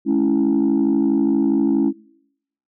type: chord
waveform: sine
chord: C# minor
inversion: second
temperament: equal with one note detuned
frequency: 212.6 / 277.2 / 329.6 Hz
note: G#3 / C#4 / E4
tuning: +41 / 0 / 0 cents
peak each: -19 / -16 / -18 dBFS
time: 0.05-1.93 s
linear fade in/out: 50 ms
effects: noise-tail reverb RT60 0.8 s tail -25 dB re dry + tanh soft clip ceiling -10 dBFS